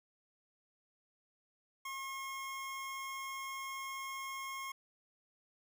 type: tone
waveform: 25% pulse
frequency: 1079 Hz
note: C#6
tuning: 47 cents flat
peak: -37 dBFS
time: 1.85-4.72 s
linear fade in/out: 5 ms
effects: none